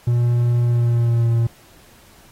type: tone with pitch glide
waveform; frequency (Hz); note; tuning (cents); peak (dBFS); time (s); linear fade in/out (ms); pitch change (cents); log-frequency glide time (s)
triangle; 120 to 116.18; B2 to A#2; -49 to -5; -12; 0.07-1.47; 5; -56; 0.64-1.33
effects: pink hiss -50 dBFS RMS until 2.31 s + AAC 48 kbps